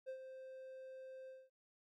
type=tone with ADSR envelope; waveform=triangle; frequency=523.3 Hz; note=C5; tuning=in tune; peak=-40 dBFS; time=0.06-1.5 s; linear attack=30 ms; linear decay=83 ms; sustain=-8 dB; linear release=220 ms; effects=none